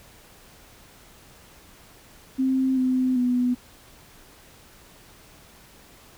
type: tone with pitch steps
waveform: sine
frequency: 262.7 / 256.7 / 247.6 Hz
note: C4 / C4 / B3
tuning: +7 / -33 / +5 cents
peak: -19 dBFS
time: 2.38-3.55 s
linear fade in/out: 20 ms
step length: 390 ms
effects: pink hiss -51 dBFS RMS until 6.17 s